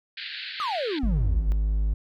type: band-pass noise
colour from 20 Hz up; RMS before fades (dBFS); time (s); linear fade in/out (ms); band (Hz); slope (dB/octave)
white; -36; 0.17-0.99; 5; 1500 to 4500; 96
type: exponential sweep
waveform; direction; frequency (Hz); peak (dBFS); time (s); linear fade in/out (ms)
triangle; down; 1300 to 37.8; -24; 0.6-1.52; 0
type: tone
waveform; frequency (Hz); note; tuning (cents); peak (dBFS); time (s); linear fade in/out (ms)
triangle; 51.91; G#1; 0; -19; 1.03-1.94; 5
effects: none